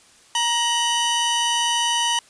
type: tone pair together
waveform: sawtooth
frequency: 940.5 / 2986 Hz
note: A#5 / F#7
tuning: +15 / +15 cents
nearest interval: octave + minor sixth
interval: 2000 cents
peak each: -18 dBFS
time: 0.35-2.19 s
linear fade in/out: 2 ms
effects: white hiss -52 dBFS RMS until 2.29 s + resampled to 22050 Hz